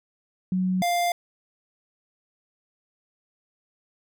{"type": "tone pair in turn", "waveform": ["sine", "square"], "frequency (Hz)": [185, 698.5], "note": ["F#3", "F5"], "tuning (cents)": [0, 0], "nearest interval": "octave + major seventh", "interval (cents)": 2300, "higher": "second", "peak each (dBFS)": [-21, -22], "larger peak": "first", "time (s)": [[0.52, 0.82], [0.82, 1.12]], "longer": "neither", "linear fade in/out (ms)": 2, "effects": []}